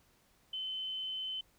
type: tone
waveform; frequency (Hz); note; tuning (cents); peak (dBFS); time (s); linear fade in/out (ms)
sine; 3055; G7; -45; -36; 0.53-1.41; 5
effects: pink hiss -69 dBFS RMS until 1.58 s